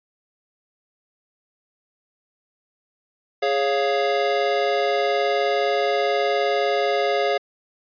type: chord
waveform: square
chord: Db major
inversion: second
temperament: equal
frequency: 415.3 / 554.4 / 698.5 Hz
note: Ab4 / Db5 / F5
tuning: 0 / 0 / 0 cents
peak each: -24 dBFS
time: 3.42-7.38 s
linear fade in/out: 10 ms
effects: resampled to 11025 Hz